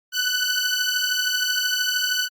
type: beating tone pair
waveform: 15% pulse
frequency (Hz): 1487 / 1500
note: F#6 / F#6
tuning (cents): +8 / +23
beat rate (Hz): 13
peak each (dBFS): -17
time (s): 0.12-2.29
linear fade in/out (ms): 50
effects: Opus 48 kbps